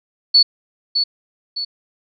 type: tone with echo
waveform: sine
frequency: 4435 Hz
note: C#8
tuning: in tune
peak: -7 dBFS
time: 0.34-0.43 s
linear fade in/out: 10 ms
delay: 610 ms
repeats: 2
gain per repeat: -7 dB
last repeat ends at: 1.65 s
effects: none